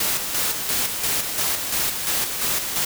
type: noise with tremolo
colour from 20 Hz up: white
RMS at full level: -22 dBFS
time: 0-2.85 s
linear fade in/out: 5 ms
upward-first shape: square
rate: 2.9 Hz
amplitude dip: 45%
effects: none

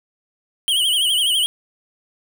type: tone with vibrato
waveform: square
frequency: 3072 Hz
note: G7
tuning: 36 cents flat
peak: -16 dBFS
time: 0.68-1.46 s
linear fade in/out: 0 ms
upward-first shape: triangle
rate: 12 Hz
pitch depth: 130 cents each way
effects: none

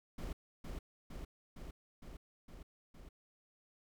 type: noise with echo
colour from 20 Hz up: brown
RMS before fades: -42 dBFS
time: 0.18-0.33 s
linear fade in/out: 5 ms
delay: 460 ms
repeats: 6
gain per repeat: -2 dB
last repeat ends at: 3.09 s
effects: none

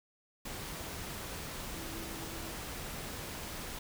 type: tone in noise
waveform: sine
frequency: 329 Hz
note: E4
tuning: 3 cents flat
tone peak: -47 dBFS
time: 1.74-2.51 s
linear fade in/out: 5 ms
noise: pink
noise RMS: -42 dBFS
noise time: 0.45-3.79 s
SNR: -8 dB
effects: none

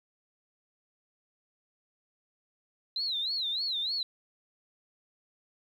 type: tone with vibrato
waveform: sine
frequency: 3965 Hz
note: B7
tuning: 6 cents sharp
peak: -29 dBFS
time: 2.96-4.03 s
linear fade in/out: 2 ms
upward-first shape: sine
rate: 3.3 Hz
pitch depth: 190 cents each way
effects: 10-bit

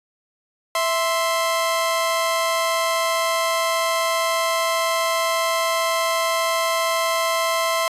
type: tone pair together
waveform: sawtooth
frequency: 659.3 / 1046.5 Hz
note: E5 / C6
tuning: 0 / 0 cents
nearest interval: minor sixth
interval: 800 cents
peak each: -18 dBFS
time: 0.75-7.88 s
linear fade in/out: 2 ms
effects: resampled to 32000 Hz

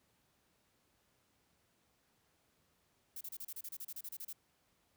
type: noise bursts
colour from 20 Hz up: violet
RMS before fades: -45 dBFS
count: 15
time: 3.16-4.329 s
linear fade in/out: 5 ms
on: 49 ms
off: 31 ms
effects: pink hiss -75 dBFS RMS until 4.96 s + high-pass 60 Hz 12 dB/octave

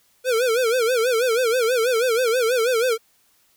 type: tone with vibrato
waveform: square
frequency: 478.6 Hz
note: A#4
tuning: 46 cents sharp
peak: -18 dBFS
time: 0.24-2.98 s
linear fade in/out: 50 ms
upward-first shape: sine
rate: 6.2 Hz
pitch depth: 140 cents each way
effects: white hiss -61 dBFS RMS until 3.56 s

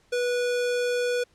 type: tone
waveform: square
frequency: 489.2 Hz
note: B4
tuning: 16 cents flat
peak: -24 dBFS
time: 0.12-1.24 s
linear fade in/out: 10 ms
effects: pink hiss -63 dBFS RMS until 1.34 s + low-pass 8000 Hz 12 dB/octave

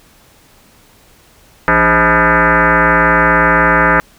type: tone with frequency modulation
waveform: sine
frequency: 171.9 Hz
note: F3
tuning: 27 cents flat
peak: -7 dBFS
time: 1.68-4 s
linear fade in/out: 0 ms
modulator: 231 Hz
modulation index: 7.6
effects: pink hiss -47 dBFS RMS until 4.18 s

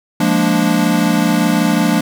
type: chord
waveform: square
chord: Bb dominant seventh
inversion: second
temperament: equal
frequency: 174.61 / 207.7 / 233.1 / 293.7 Hz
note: F3 / Ab3 / Bb3 / D4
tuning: 0 / 0 / 0 / 0 cents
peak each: -18 dBFS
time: 0.2-2.01 s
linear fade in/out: 5 ms
effects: none

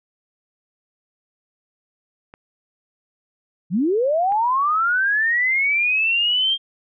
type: clicks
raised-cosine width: 0.5 ms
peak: -26 / -25 dBFS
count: 2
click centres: 2.339 / 4.322 s
type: linear sweep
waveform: sine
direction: up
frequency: 151.7 to 3213 Hz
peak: -16 dBFS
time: 3.7-6.58 s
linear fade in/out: 50 ms
effects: none

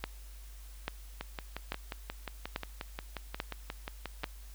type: two click trains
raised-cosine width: 0.3 ms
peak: -21 / -17 dBFS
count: 18 / 6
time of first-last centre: 1.21-4.235 / 0.04-4.242 s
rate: 5.62 / 1.19 Hz
effects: added 50 Hz sine -46 dBFS peak until 4.54 s + white hiss -58 dBFS RMS until 4.54 s

